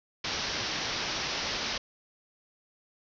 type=low-pass noise; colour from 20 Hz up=white; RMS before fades=-33 dBFS; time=0.24-1.78 s; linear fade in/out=5 ms; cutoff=5900 Hz; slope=96 dB/octave; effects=none